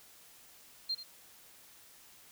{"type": "tone with echo", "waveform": "sine", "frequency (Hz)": 4186, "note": "C8", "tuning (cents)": 0, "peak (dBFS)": -31, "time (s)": [0.89, 0.95], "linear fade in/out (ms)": 10, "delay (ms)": 85, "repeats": 1, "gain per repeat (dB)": -12, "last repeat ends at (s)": 1.035, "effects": ["white hiss -58 dBFS RMS until 2.31 s"]}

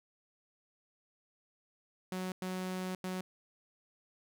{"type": "tone bursts at uneven times", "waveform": "sawtooth", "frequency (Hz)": 185, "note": "F#3", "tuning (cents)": 0, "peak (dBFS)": -32, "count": 3, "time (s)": [[2.12, 2.32], [2.42, 2.95], [3.04, 3.21]], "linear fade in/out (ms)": 2, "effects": []}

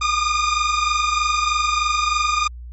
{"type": "tone pair together", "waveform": "sawtooth", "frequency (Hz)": [1204, 1227.2], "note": ["D6", "D#6"], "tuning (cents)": [43, -24], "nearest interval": "unison", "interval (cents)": 33, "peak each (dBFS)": [-17, -16], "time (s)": [0.01, 2.48], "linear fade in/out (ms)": 10, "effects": ["added 60 Hz sine -32 dBFS peak until 2.72 s", "MP3 32 kbps"]}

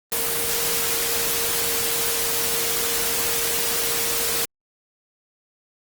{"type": "tone in noise", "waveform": "sine", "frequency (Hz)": 464.3, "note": "A#4", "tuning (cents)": -7, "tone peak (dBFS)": -32, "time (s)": [0.12, 4.45], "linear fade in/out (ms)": 0, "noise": "white", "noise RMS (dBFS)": -23, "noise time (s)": [0.12, 4.45], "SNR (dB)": -12, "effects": ["Opus 24 kbps"]}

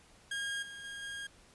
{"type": "tone with level steps", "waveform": "30% pulse", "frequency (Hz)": 1624, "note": "G#6", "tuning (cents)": -39, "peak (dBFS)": [-32, -42, -39, -37], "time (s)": [0.31, 1.27], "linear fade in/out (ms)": 5, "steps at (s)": [0.62, 0.84, 1.02], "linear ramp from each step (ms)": 10, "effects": ["pink hiss -61 dBFS RMS until 1.54 s", "resampled to 24000 Hz"]}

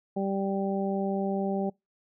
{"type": "harmonic tone", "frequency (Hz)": 195.6, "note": "G3", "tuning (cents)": -4, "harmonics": [1, 2, 3, 4], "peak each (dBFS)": [-29, -32, -34, -35], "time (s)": [0.16, 1.7], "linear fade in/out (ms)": 10, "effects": ["noise-tail reverb RT60 0.2 s tail -25 dB re dry"]}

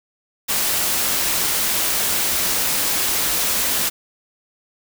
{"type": "band-stop noise", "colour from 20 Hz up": "white", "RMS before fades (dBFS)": -20, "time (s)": [0.48, 3.9], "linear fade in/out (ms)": 20, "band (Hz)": [100, 140], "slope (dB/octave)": 96, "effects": []}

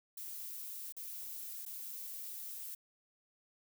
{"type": "noise with dropouts", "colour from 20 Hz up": "violet", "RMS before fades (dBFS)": -45, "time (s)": [0.17, 2.75], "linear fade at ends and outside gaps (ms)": 5, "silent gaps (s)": [[0.924, 0.966], [1.653, 1.661]], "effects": []}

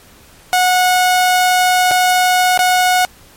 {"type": "tone with dropouts", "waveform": "sawtooth", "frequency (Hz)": 731, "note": "F#5", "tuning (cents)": -21, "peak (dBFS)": -6, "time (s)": [0.53, 3.05], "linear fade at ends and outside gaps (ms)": 0, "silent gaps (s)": [[1.911, 1.915], [2.575, 2.591]], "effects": ["pink hiss -44 dBFS RMS until 3.36 s", "MP3 64 kbps"]}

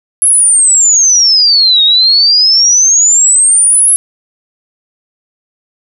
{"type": "exponential two-way sweep", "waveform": "sine", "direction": "down then up", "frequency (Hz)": [11000, 3710, 11000], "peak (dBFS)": -4, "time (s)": [0.22, 3.96], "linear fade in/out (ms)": 0, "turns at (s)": 1.83, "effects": []}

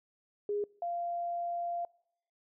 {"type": "tone pair in turn", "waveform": "sine", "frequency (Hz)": [411.7, 692.4], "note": ["G#4", "F5"], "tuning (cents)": [-15, -15], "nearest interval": "major sixth", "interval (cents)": 900, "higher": "second", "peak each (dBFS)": [-30, -32], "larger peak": "first", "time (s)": [[0.49, 0.64], [0.82, 1.85]], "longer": "second", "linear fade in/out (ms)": 2, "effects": ["noise-tail reverb RT60 0.8 s tail -26 dB re dry"]}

